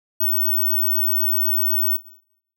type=tone; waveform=sine; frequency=15804 Hz; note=B9; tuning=in tune; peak=-14 dBFS; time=0.2-1.97 s; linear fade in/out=10 ms; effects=noise-tail reverb RT60 0.7 s tail -19 dB re dry + tanh soft clip ceiling -15 dBFS